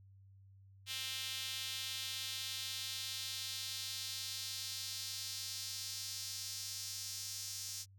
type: tone with high-pass filter sweep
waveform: sawtooth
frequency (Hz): 263.3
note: C4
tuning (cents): +11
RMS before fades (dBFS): -43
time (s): 0.86-7.86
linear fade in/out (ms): 50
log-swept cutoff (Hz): 3200 to 5600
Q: 2.1
effects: added 97 Hz sine -58 dBFS peak until 7.98 s